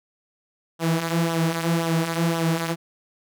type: tone with flanger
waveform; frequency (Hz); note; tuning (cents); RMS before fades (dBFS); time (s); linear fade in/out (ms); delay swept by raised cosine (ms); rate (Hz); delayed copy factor
sawtooth; 165.7; E3; +9; -23; 0.79-2.76; 50; 0.42 to 6.42; 1.9; -0.6
effects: none